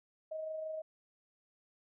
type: tone with amplitude modulation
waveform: sine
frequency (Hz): 630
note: D#5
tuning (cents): +21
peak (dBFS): -36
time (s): 0.31-0.82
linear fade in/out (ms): 10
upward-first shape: sine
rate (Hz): 25.9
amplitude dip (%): 35
effects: none